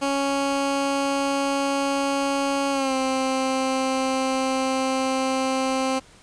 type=tone with pitch glide; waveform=15% pulse; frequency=277.2 to 263.3 Hz; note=C#4 to C4; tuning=0 to +11 cents; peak=-15 dBFS; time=0.01-6 s; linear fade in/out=20 ms; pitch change=-89 cents; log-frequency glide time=2.71-2.94 s; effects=pink hiss -51 dBFS RMS until 6.22 s + resampled to 22050 Hz